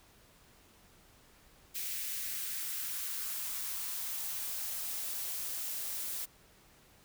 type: noise with high-pass filter sweep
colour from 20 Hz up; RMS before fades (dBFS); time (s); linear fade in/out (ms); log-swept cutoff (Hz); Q
blue; -38; 1.74-6.26; 20; 2200 to 310; 1.6
effects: pink hiss -62 dBFS RMS until 7.04 s